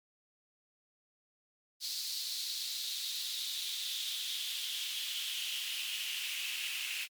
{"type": "noise with high-pass filter sweep", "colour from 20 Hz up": "pink", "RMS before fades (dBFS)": -38, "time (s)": [1.8, 7.08], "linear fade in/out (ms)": 50, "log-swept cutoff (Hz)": [4400, 2600], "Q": 4.4, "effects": ["MP3 96 kbps"]}